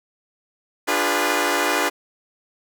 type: chord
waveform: 10% pulse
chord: D diminished seventh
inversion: none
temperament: equal with one note detuned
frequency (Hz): 293.7 / 349.2 / 407 / 493.9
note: D4 / F4 / Ab4 / Cb5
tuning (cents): 0 / 0 / -35 / 0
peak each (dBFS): -16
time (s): 0.87-1.9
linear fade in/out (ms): 20
effects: none